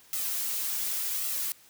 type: noise with flanger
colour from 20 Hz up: blue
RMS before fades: -31 dBFS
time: 0.13-1.52 s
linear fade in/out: 0 ms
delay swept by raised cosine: 1.5 to 4.9 ms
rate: 0.88 Hz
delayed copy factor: +0.6
effects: white hiss -57 dBFS RMS until 1.69 s